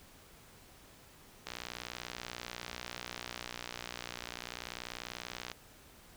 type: click train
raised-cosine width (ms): 0.2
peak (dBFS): -22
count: 245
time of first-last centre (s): 1.47-5.516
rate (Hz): 60.3
effects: pink hiss -58 dBFS RMS until 6.16 s